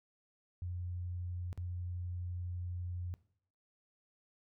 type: tone with dropouts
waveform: sine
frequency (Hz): 88.8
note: F2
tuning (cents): +29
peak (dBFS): -37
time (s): 0.62-3.14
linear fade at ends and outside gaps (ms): 0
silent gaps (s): 1.529-1.576
effects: noise-tail reverb RT60 0.6 s tail -19 dB re dry